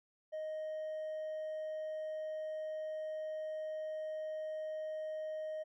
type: tone with hard clipping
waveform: sine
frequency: 623 Hz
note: D#5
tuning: 2 cents sharp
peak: -39 dBFS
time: 0.32-5.64 s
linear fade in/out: 20 ms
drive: 2 dB
effects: none